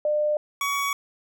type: tone pair in turn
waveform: sine / 25% pulse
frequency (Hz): 600 / 1126.1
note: D5 / C#6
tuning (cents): +37 / +27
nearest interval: major seventh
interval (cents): 1090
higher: second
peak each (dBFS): -20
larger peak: neither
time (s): 0.05-0.37 / 0.61-0.93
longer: neither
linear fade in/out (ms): 2
effects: none